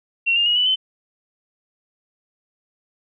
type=tone with pitch steps; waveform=sine; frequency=2734 / 2811 / 2890 / 2971 / 3055 Hz; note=F7 / F7 / F#7 / F#7 / G7; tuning=-37 / +11 / -41 / +6 / -45 cents; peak=-15 dBFS; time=0.26-0.76 s; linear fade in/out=20 ms; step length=100 ms; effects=none